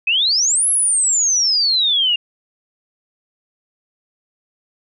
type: exponential two-way sweep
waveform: sine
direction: up then down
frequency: 2489 to 11175 to 2782 Hz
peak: -13 dBFS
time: 0.07-2.16 s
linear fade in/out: 5 ms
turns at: 0.69 s
effects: none